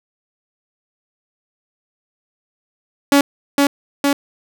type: tone with echo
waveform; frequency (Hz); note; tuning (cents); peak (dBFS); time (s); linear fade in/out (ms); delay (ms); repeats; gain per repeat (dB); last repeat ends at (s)
sawtooth; 282.2; C#4; +31; -5; 3.12-3.21; 2; 460; 2; -2; 4.13
effects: none